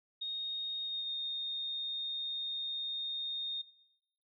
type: tone with pitch glide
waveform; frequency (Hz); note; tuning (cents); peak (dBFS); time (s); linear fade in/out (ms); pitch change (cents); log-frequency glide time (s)
sine; 3717 to 3681; A#7 to A#7; -6 to -23; -35; 0.21-3.62; 10; -17; 0.8-1.11
effects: noise-tail reverb RT60 0.9 s tail -20 dB re dry